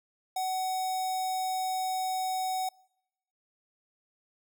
square tone with notch filter, 750 Hz, F#5, 23 cents sharp, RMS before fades -31 dBFS, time 0.36-2.69 s, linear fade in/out 5 ms, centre 1900 Hz, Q 0.75, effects noise-tail reverb RT60 0.8 s tail -26 dB re dry

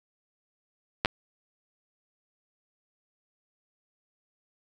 clicks, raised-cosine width 0.3 ms, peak -8 dBFS, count 2, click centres 1.049 / 1.058 s, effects none

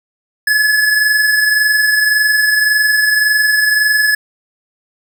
square tone pair together, 1705 / 1726.8 Hz, G#6 / A6, +45 / -33 cents, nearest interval unison, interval 22 cents, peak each -11 / -21 dBFS, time 0.47-4.15 s, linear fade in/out 5 ms, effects none

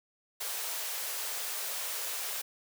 white high-pass noise, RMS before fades -36 dBFS, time 0.4-2.42 s, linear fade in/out 10 ms, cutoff 420 Hz, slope 48 dB/octave, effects none

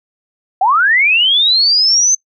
sine linear sweep, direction up, 718 to 6270 Hz, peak -8 dBFS, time 0.61-2.15 s, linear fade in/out 5 ms, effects noise-tail reverb RT60 0.1 s tail -24 dB re dry

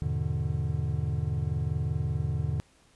triangle chord, E dominant seventh, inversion none, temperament just, 82.41 / 103.01 / 123.61 / 148.33 Hz, E2 / G#2 / B2 / D3, 0 / -14 / +2 / +18 cents, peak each -30 / -32 / -31 / -29 dBFS, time 0.02-2.6 s, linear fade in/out 0 ms, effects pink hiss -62 dBFS RMS until 2.95 s + resampled to 24000 Hz

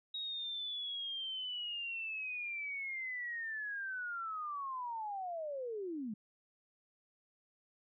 sine linear sweep, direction down, 3800 to 200.3 Hz, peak -38 dBFS, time 0.14-6.14 s, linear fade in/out 5 ms, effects none

